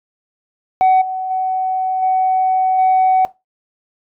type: tone with level steps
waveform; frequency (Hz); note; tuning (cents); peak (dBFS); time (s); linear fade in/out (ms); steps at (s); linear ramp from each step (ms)
sine; 751; F#5; +26; -6 / -19 / -15 / -11 / -8; 0.81-3.25; 0; 1.01 / 1.3 / 2.02 / 2.78; 10
effects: noise-tail reverb RT60 0.2 s tail -18 dB re dry + tanh soft clip ceiling -7 dBFS